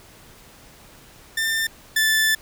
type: tone pair in turn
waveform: sawtooth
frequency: 1793 / 1756.1 Hz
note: A6 / A6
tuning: +32 / -4 cents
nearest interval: unison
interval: 36 cents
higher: first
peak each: -17 / -13 dBFS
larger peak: second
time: 1.37-1.67 / 1.96-2.35 s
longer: second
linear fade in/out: 5 ms
effects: pink hiss -48 dBFS RMS until 2.41 s